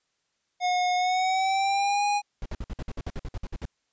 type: tone with pitch glide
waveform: square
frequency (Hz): 723 to 821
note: F#5 to G#5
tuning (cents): -40 to -20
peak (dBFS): -23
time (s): 0.6-2.22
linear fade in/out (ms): 50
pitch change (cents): +220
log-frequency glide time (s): 0.96-2.04
type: noise bursts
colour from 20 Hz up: brown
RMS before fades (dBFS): -32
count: 14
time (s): 2.42-3.654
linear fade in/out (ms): 2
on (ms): 38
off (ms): 54
effects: white hiss -75 dBFS RMS until 3.92 s + resampled to 16000 Hz